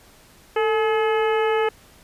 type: harmonic tone with a mistuned harmonic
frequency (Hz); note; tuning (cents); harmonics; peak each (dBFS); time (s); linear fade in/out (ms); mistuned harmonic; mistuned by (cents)
427.1; G#4; +48; 1 / 2 / 3 / 4 / 5 / 6 / 7; -19 / -25 / -29 / -31 / -33 / -35 / -36; 0.56-1.69; 5; 1; +67
effects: pink hiss -51 dBFS RMS until 2.03 s + resampled to 32000 Hz